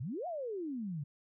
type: exponential two-way sweep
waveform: sine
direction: up then down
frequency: 107.3 to 740 to 136.1 Hz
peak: -36 dBFS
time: 0-1.04 s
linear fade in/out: 10 ms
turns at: 0.27 s
effects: none